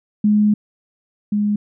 sine tone pair in turn, 209.8 / 207.5 Hz, G#3 / G#3, +18 / -1 cents, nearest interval unison, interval 19 cents, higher first, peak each -11 / -15 dBFS, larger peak first, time 0.24-0.54 / 1.32-1.56 s, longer first, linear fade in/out 5 ms, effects none

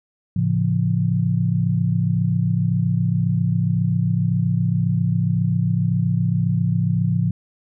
sine chord, A augmented, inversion none, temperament just, 110 / 137.5 / 171.88 Hz, A2 / C#3 / E#3, 0 / -14 / -27 cents, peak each -21 / -22 / -20 dBFS, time 0.36-7.31 s, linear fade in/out 5 ms, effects none

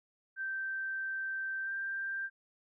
sine tone with pitch glide, 1560 to 1580 Hz, G6 to G6, -9 to +13 cents, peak -34 dBFS, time 0.36-2.3 s, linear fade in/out 50 ms, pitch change +22 cents, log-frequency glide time 1.63-1.71 s, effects none

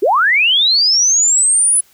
sine linear sweep, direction up, 329.6 to 10140 Hz, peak -9 dBFS, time 0.02-1.81 s, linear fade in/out 10 ms, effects white hiss -51 dBFS RMS until 1.93 s

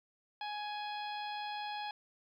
harmonic tone, 835 Hz, G#5, 9 cents sharp, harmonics 1 / 2 / 3 / 4 / 5 / 6, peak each -39 / -48 / -49 / -48 / -51 / -55 dBFS, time 0.41-1.91 s, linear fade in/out 2 ms, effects 12-bit

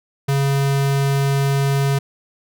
square tone, 138.59 Hz, C#3, in tune, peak -16 dBFS, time 0.28-1.99 s, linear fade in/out 10 ms, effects none

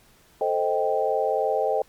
sine chord, A half-diminished seventh, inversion none, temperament equal, 440 / 523.3 / 622.3 / 784 Hz, A4 / C5 / Eb5 / G5, 0 / 0 / 0 / 0 cents, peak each -26 dBFS, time 0.41-1.82 s, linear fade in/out 2 ms, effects pink hiss -57 dBFS RMS until 1.88 s + MP3 96 kbps

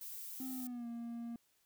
violet noise, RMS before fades -47 dBFS, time 0.01-0.67 s, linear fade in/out 2 ms
triangle tone with pitch glide, 259.9 to 234.2 Hz, C4 to A#3, -11 to +8 cents, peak -39 dBFS, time 0.4-1.36 s, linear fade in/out 2 ms, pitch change -181 cents, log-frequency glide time 0.52-0.87 s
effects white hiss -75 dBFS RMS until 1.65 s

